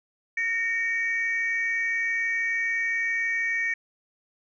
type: tone pair together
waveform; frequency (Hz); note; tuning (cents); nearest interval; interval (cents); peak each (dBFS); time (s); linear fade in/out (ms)
sine; 1841 / 2268; A#6 / C#7; -22 / +39; major third; 361; -25 / -26; 0.37-3.74; 5
effects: tanh soft clip ceiling -18 dBFS